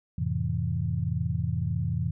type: chord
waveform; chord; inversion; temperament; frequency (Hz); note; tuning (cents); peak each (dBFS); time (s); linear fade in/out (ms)
sine; F major seventh; none; equal with one note detuned; 87.31 / 108.61 / 130.81 / 164.81; F2 / A2 / C3 / E3; 0 / -22 / 0 / 0; -31; 0.18-2.11; 5
effects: none